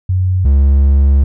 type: tone pair in turn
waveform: sine / triangle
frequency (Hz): 92.5 / 69.3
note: F#2 / C#2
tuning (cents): 0 / 0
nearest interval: perfect fourth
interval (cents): 500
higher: first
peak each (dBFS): -10 / -4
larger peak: second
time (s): 0.09-0.45 / 0.45-1.24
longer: second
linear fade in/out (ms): 5
effects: none